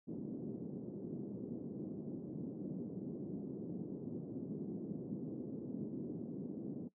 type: band-pass noise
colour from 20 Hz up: pink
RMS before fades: -44 dBFS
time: 0.07-6.89 s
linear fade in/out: 20 ms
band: 170 to 360 Hz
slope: 24 dB/octave
effects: noise-tail reverb RT60 0.1 s tail -18 dB re dry